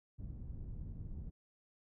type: low-pass noise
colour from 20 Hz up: pink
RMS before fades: -45 dBFS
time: 0.18-1.31 s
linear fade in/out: 20 ms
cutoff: 130 Hz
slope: 12 dB/octave
effects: none